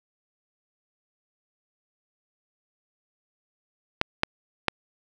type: clicks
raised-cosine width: 0.3 ms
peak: -4 dBFS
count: 3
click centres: 4.014 / 4.234 / 4.683 s
effects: none